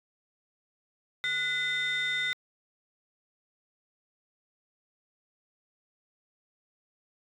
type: tone cluster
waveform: sine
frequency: 1465 / 2021 / 3631 Hz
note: F#6 / B6 / A#7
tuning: -18 / +39 / -46 cents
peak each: -33 / -28 / -31 dBFS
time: 1.24-2.33 s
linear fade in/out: 0 ms
effects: tanh soft clip ceiling -23 dBFS